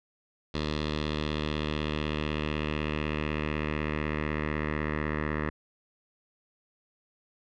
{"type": "tone with low-pass filter sweep", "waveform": "10% pulse", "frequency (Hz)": 76, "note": "D#2", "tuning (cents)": -40, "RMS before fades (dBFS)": -31, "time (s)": [0.54, 5.5], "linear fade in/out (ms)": 5, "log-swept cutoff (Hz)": [4000, 1800], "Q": 2.8, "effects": []}